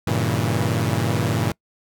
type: chord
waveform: sawtooth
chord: G diminished seventh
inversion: none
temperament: equal with one note detuned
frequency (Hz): 98 / 116.54 / 138.59 / 162.73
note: G2 / Bb2 / Db3 / Fb3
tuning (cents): 0 / 0 / 0 / -22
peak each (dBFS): -21 / -19 / -23 / -22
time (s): 0.07-1.52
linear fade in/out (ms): 5
effects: noise-tail reverb RT60 0.1 s tail -25 dB re dry